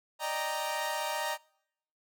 sawtooth chord, Eb major seventh, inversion third, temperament equal, 587.3 / 622.3 / 784 / 932.3 Hz, D5 / Eb5 / G5 / Bb5, 0 / 0 / 0 / 0 cents, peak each -36 / -34 / -36 / -30 dBFS, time 0.19-1.38 s, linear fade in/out 50 ms, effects noise-tail reverb RT60 0.8 s tail -26 dB re dry

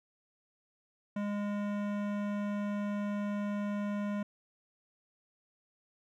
sine tone with hard clipping, 205 Hz, G#3, 22 cents flat, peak -34 dBFS, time 1.16-4.23 s, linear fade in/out 5 ms, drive 17 dB, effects none

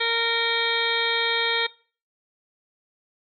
harmonic tone, 462.5 Hz, A#4, 14 cents flat, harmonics 1 / 2 / 3 / 4 / 5 / 7 / 8 / 9, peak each -29 / -32 / -32 / -28 / -28 / -29 / -28 / -33 dBFS, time 0-1.67 s, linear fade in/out 10 ms, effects noise-tail reverb RT60 0.4 s tail -21 dB re dry

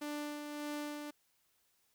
sawtooth tone with tremolo, 295.2 Hz, D4, 9 cents sharp, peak -34 dBFS, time 0.01-1.11 s, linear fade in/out 10 ms, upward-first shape sine, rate 1.7 Hz, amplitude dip 40%, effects white hiss -75 dBFS RMS until 1.94 s

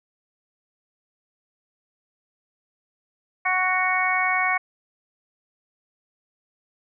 harmonic tone, 370 Hz, F#4, in tune, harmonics 2 / 3 / 4 / 5 / 6, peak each -26 / -26 / -30 / -27 / -23 dBFS, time 3.45-4.58 s, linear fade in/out 10 ms, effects none

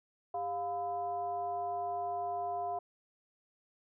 sine tone with frequency modulation, 703 Hz, F5, 11 cents sharp, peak -33 dBFS, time 0.34-2.79 s, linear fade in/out 5 ms, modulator 302 Hz, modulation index 0.63, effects none

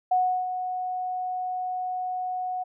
sine tone with ADSR envelope, 735 Hz, F#5, 12 cents flat, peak -18 dBFS, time 0.11-2.64 s, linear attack 8 ms, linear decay 340 ms, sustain -9 dB, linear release 16 ms, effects none

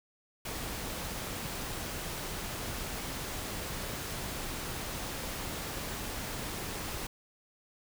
pink noise, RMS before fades -38 dBFS, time 0.45-7.07 s, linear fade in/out 5 ms, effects none

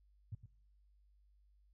sine tone with echo, 106.1 Hz, G#2, 38 cents sharp, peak -40 dBFS, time 0.32-0.35 s, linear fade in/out 5 ms, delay 110 ms, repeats 1, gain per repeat -10 dB, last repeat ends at 0.46 s, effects noise-tail reverb RT60 0.8 s tail -25 dB re dry + added 50 Hz sine -66 dBFS peak until 1.73 s

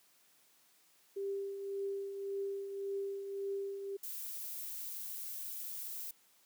sine tone with tremolo, 395.4 Hz, G4, 15 cents sharp, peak -34 dBFS, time 1.16-3.97 s, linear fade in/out 10 ms, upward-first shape triangle, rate 1.8 Hz, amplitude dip 55%
violet noise, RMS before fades -43 dBFS, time 4.03-6.11 s, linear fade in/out 5 ms
effects white hiss -68 dBFS RMS until 6.45 s + high-pass 150 Hz 12 dB/octave

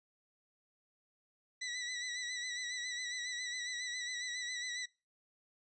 20% pulse tone with vibrato, 1965 Hz, B6, 9 cents flat, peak -33 dBFS, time 1.61-4.86 s, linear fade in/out 10 ms, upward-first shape sine, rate 7.3 Hz, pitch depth 46 cents each way, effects noise-tail reverb RT60 0.3 s tail -24 dB re dry + resampled to 22050 Hz

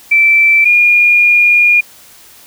sine tone pair in turn, 2331 / 2426 Hz, D7 / D#7, -14 / -44 cents, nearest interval minor second, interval 70 cents, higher second, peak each -5 dBFS, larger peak neither, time 0.11-0.65 / 0.65-1.81 s, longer second, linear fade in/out 10 ms, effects white hiss -40 dBFS RMS until 2.46 s

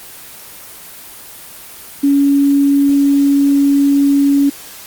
sine tone with quantisation, 281 Hz, C#4, 24 cents sharp, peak -8 dBFS, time 2.03-4.5 s, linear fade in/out 10 ms, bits 6, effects white hiss -34 dBFS RMS until 4.86 s + Opus 24 kbps

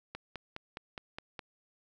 click train, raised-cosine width 0.3 ms, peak -24 dBFS, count 7, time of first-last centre 0.15-1.392 s, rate 4.83 Hz, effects none

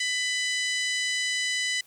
harmonic tone, 997 Hz, B5, 16 cents sharp, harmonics 2 / 3 / 4 / 5 / 6 / 7 / 8 / 9, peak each -28 / -32 / -34 / -36 / -38 / -39 / -40 / -41 dBFS, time 0-1.81 s, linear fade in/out 5 ms, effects white hiss -58 dBFS RMS until 1.86 s

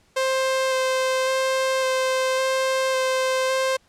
sawtooth tone with vibrato, 523.3 Hz, C5, in tune, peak -16 dBFS, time 0.16-3.77 s, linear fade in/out 10 ms, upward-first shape square, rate 0.9 Hz, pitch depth 9 cents each way, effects pink hiss -60 dBFS RMS until 3.88 s + low-pass 9000 Hz 12 dB/octave

